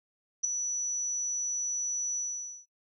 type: tone with ADSR envelope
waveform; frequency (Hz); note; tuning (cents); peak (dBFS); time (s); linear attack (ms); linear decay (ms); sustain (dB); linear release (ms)
sine; 5920; F#8; 0; -21; 0.43-2.66; 17; 4; -8; 490
effects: noise-tail reverb RT60 0.1 s tail -19 dB re dry